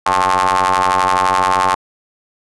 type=ring-modulated tone; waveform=sawtooth; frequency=92.5 Hz; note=F#2; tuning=in tune; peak=-5 dBFS; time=0.06-1.75 s; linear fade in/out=5 ms; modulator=977 Hz; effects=resampled to 24000 Hz